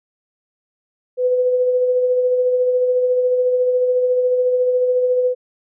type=tone with tremolo; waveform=sine; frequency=501 Hz; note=B4; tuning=25 cents sharp; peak=-12 dBFS; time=1.17-5.35 s; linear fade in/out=50 ms; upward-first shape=sine; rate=14 Hz; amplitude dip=35%; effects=none